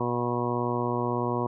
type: harmonic tone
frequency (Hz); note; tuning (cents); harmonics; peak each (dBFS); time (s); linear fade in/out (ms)
121.1; B2; -34; 1 / 2 / 3 / 4 / 5 / 6 / 7 / 8 / 9; -32 / -32 / -31 / -34 / -37 / -37 / -42 / -32 / -36; 0-1.47; 5
effects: none